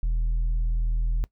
sine tone with tanh clipping, 40.7 Hz, E1, 21 cents flat, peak -22 dBFS, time 0.03-1.24 s, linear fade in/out 0 ms, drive 3 dB, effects noise-tail reverb RT60 0.1 s tail -20 dB re dry

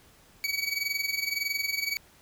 25% pulse tone with amplitude modulation, 2268 Hz, C#7, 39 cents sharp, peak -21 dBFS, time 0.44-1.97 s, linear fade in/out 0 ms, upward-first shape sine, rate 21.7 Hz, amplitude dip 75%, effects pink hiss -58 dBFS RMS until 2.21 s

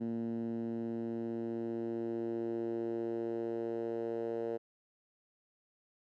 10% pulse tone with band-pass filter sweep, 115.3 Hz, A#2, 19 cents flat, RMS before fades -37 dBFS, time 0-4.58 s, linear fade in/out 20 ms, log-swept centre 240 to 450 Hz, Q 3, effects none

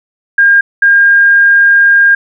sine tone pair in turn, 1612 / 1612 Hz, G6 / G6, +48 / +48 cents, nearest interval unison, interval 0 cents, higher neither, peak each -3 dBFS, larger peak neither, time 0.38-0.61 / 0.82-2.15 s, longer second, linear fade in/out 5 ms, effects none

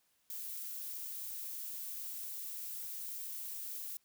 violet noise, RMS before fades -43 dBFS, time 0.3-3.97 s, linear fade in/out 0 ms, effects white hiss -75 dBFS RMS until 4.04 s

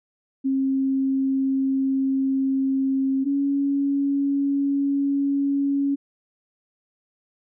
sine tone pair in turn, 268.2 / 279.5 Hz, C4 / C#4, +43 / +14 cents, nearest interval minor second, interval 71 cents, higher second, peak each -19 dBFS, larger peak neither, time 0.44-3.25 / 3.25-5.96 s, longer first, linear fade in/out 20 ms, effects none

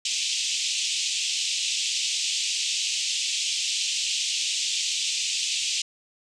pink band-pass noise, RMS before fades -27 dBFS, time 0.05-5.82 s, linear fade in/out 5 ms, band 2600 to 7900 Hz, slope 48 dB/octave, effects none

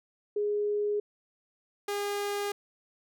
sine / sawtooth tone pair in turn, 414.8 / 407 Hz, G#4 / G#4, -2 / -35 cents, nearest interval unison, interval 33 cents, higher first, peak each -26 dBFS, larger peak neither, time 0.36-1 / 1.88-2.52 s, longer neither, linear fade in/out 5 ms, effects none

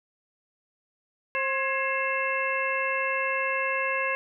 harmonic tone with a mistuned harmonic, 533 Hz, C5, 32 cents sharp, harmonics 1 / 2 / 3 / 4 / 5, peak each -31 / -31 / -31 / -31 / -31 dBFS, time 1.35-4.15 s, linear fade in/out 0 ms, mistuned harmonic 3, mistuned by +70 cents, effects none

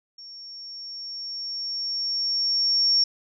sine tone with level ramp, 5500 Hz, F8, 27 cents flat, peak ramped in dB -40 to -16 dBFS, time 0.18-3.04 s, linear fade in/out 5 ms, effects none

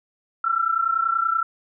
sine tone pair together, 1334 / 1364.4 Hz, E6 / F6, +20 / -41 cents, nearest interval unison, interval 39 cents, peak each -21 / -23 dBFS, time 0.44-1.43 s, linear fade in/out 5 ms, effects none

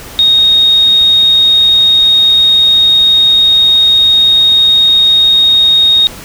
sine tone, 3729 Hz, A#7, in tune, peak -4 dBFS, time 0.19-6.07 s, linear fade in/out 0 ms, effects pink hiss -29 dBFS RMS until 6.24 s

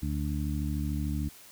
harmonic tone, 73.42 Hz, D2, in tune, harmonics 1 / 2 / 3 / 4, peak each -31 / -34 / -36 / -37 dBFS, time 0.02-1.29 s, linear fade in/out 10 ms, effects white hiss -52 dBFS RMS until 1.51 s

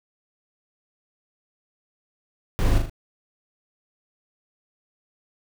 brown noise with echo, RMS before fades -21 dBFS, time 2.59-2.78 s, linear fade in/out 0 ms, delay 39 ms, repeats 3, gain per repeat -5 dB, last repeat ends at 2.897 s, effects none

